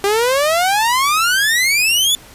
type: exponential sweep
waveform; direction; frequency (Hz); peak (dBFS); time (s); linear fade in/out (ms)
sawtooth; up; 392 to 3520; -9; 0.04-2.15; 0
effects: pink hiss -41 dBFS RMS until 2.34 s + resampled to 32000 Hz